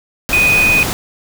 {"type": "tone in noise", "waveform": "sine", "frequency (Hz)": 2489, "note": "D#7", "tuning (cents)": 0, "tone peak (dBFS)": -9, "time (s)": [0.33, 0.83], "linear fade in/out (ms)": 0, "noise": "pink", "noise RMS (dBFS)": -19, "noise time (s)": [0.29, 0.93], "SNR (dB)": 7, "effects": []}